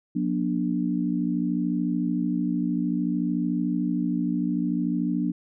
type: tone cluster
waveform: sine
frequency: 179.9 / 240.5 / 293.9 Hz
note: F#3 / B3 / D4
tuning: -48 / -46 / +1 cents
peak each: -27 dBFS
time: 0.15-5.32 s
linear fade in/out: 10 ms
effects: none